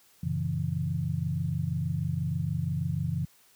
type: chord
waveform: sine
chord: F# dominant seventh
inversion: none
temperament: equal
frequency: 92.5 / 116.54 / 138.59 / 164.81 Hz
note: F#2 / A#2 / C#3 / E3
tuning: 0 / 0 / 0 / 0 cents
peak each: -33 / -37 / -31 / -31 dBFS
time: 0.23-3.25 s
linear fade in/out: 5 ms
effects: white hiss -61 dBFS RMS until 3.55 s + high-pass 60 Hz 12 dB/octave